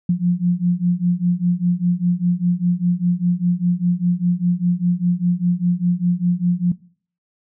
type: beating tone pair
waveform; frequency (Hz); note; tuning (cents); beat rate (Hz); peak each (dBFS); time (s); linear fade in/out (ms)
sine; 173.8 / 178.8; F3 / F3; -8 / +41; 5; -19 / -17; 0.09-6.72; 5
effects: noise-tail reverb RT60 0.5 s tail -21 dB re dry